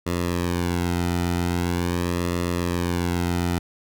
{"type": "tone with flanger", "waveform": "sawtooth", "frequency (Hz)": 87.4, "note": "F2", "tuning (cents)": 2, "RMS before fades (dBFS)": -24, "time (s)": [0.06, 3.59], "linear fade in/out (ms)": 10, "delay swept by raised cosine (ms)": [1.3, 1.82], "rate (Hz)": 0.43, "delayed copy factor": -0.85, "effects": []}